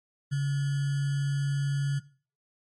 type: tone with sample-and-hold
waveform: sine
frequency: 140 Hz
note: C#3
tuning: 18 cents sharp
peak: -24 dBFS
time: 0.31-2 s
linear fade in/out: 20 ms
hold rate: 1575 Hz
effects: noise-tail reverb RT60 0.4 s tail -17 dB re dry + MP3 48 kbps